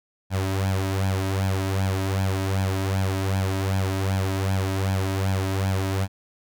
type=tone with flanger; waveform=sawtooth; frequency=96 Hz; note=G2; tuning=36 cents flat; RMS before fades=-24 dBFS; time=0.3-6.08 s; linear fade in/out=50 ms; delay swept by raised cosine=1.2 to 3.2 ms; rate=2.6 Hz; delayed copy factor=+0.75; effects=none